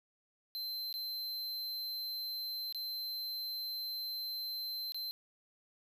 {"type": "tone with dropouts", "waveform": "square", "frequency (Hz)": 4100, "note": "C8", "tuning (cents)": -36, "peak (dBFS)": -38, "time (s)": [0.55, 5.11], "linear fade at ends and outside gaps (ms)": 0, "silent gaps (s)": [[0.927, 0.94], [2.725, 2.747], [4.921, 4.945]], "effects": []}